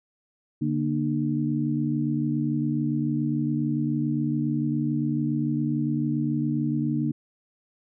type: tone cluster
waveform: sine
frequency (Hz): 144.3 / 234.8 / 301.9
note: D3 / A#3 / D4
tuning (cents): -30 / +13 / +48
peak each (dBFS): -27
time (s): 0.61-7.12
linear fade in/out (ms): 10
effects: none